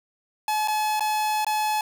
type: tone with dropouts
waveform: 45% pulse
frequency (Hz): 855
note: A5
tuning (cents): -50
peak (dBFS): -22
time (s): 0.48-1.81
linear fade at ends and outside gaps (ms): 2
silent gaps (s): 0.676-0.682 / 0.996-1.006 / 1.447-1.466
effects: 8-bit